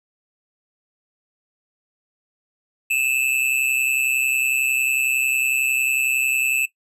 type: tone with amplitude modulation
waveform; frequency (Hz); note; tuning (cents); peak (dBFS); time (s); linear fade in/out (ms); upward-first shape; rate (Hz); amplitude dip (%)
square; 2626; E7; -7; -15; 2.9-6.66; 10; sine; 131; 75
effects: noise-tail reverb RT60 0.1 s tail -17 dB re dry + resampled to 32000 Hz